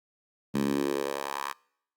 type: tone with high-pass filter sweep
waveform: 10% pulse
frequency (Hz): 70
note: C#2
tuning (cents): +18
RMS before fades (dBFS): -30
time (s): 0.54-1.53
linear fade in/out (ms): 10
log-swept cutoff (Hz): 180 to 1200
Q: 2.5
effects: noise-tail reverb RT60 0.7 s tail -25 dB re dry + Opus 48 kbps